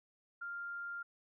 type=tone; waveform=sine; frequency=1396.9 Hz; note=F6; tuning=in tune; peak=-40 dBFS; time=0.41-1.03 s; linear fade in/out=10 ms; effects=none